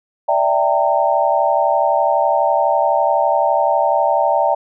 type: chord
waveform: sine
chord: E half-diminished seventh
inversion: third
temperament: equal with one note detuned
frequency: 587.3 / 659.3 / 784 / 915.8 Hz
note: D5 / E5 / G5 / Bb5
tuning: 0 / 0 / 0 / -31 cents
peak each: -18 dBFS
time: 0.28-4.55 s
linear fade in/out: 10 ms
effects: none